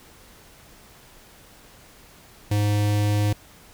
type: tone with notch filter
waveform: square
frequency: 103.8 Hz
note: G#2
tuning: in tune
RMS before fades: -21 dBFS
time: 2.51-3.33 s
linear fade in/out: 5 ms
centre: 1300 Hz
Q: 1.9
effects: pink hiss -50 dBFS RMS until 3.73 s